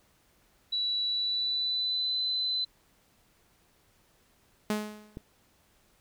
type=tone with pitch glide; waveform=sine; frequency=3935 to 4027 Hz; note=B7 to B7; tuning=-7 to +33 cents; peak=-27 dBFS; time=0.72-2.65 s; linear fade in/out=10 ms; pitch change=+40 cents; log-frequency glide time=1.07-2.21 s
type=tone with exponential decay; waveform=sawtooth; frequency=211.7 Hz; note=G#3; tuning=33 cents sharp; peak=-21 dBFS; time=4.7-5.21 s; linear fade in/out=2 ms; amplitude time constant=110 ms
type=click; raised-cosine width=3 ms; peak=-26 dBFS; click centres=5.171 s
effects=pink hiss -66 dBFS RMS until 6 s